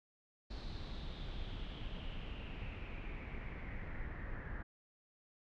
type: noise with low-pass filter sweep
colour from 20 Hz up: brown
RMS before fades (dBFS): -44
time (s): 0.5-4.63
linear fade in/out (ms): 10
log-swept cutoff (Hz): 4300 to 1700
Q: 5.5
effects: none